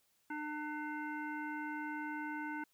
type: harmonic tone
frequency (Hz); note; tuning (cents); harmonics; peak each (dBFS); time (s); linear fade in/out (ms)
300; D4; +37; 1 / 3 / 5 / 7 / 9; -42 / -44 / -44 / -50 / -60; 0.3-2.64; 5
effects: white hiss -75 dBFS RMS until 2.73 s